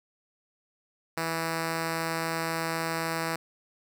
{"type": "tone", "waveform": "5% pulse", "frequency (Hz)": 163.8, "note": "E3", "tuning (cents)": -11, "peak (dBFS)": -17, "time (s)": [1.17, 3.36], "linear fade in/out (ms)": 5, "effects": []}